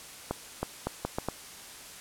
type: accelerating click train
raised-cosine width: 1 ms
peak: -15 dBFS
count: 6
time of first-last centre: 0.31-1.286 s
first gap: 320 ms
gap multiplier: 0.75
effects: white hiss -46 dBFS RMS until 2 s + low-pass 11000 Hz 12 dB/octave